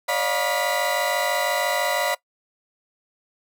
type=tone cluster; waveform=35% pulse; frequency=560 / 606 / 708 / 966 / 1986 Hz; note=C#5 / D#5 / F5 / B5 / B6; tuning=+18 / -46 / +23 / -39 / +9 cents; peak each=-26 dBFS; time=0.08-2.15 s; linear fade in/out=10 ms; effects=noise-tail reverb RT60 0.1 s tail -20 dB re dry